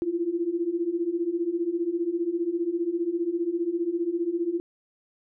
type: beating tone pair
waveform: sine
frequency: 331.7 / 346.7 Hz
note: E4 / F4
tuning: +11 / -13 cents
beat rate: 15 Hz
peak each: -29 / -26 dBFS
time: 0.02-4.6 s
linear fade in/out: 0 ms
effects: none